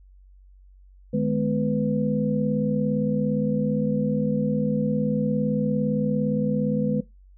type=tone cluster; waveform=sine; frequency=153.2 / 210.8 / 250.5 / 497.3 Hz; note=D#3 / G#3 / B3 / B4; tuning=-27 / +26 / +25 / +12 cents; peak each=-27 / -23 / -29 / -27 dBFS; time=1.13-7.01 s; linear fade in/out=10 ms; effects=noise-tail reverb RT60 0.2 s tail -19 dB re dry + added 47 Hz sine -48 dBFS peak until 7.37 s